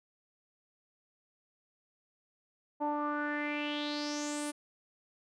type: tone with low-pass filter sweep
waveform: sawtooth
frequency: 294.9 Hz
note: D4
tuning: 7 cents sharp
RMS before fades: -35 dBFS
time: 2.8-4.52 s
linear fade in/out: 20 ms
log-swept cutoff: 810 to 10000 Hz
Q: 5.3
effects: none